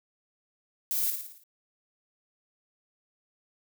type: noise with echo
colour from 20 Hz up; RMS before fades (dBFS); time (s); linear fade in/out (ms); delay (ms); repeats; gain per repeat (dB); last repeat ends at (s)
violet; -29; 0.91-1.1; 0; 56; 6; -5; 1.436
effects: none